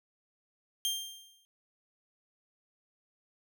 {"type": "tone with exponential decay", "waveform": "sawtooth", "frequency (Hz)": 3184, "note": "G7", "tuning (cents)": 26, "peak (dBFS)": -24, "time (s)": [0.85, 1.45], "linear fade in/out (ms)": 0, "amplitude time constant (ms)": 130, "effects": []}